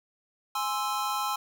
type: chord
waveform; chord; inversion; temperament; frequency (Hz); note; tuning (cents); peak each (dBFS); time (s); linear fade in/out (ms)
square; Ab augmented; none; equal; 830.6 / 1046.5 / 1318.5; Ab5 / C6 / E6; 0 / 0 / 0; -33; 0.55-1.36; 5
effects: none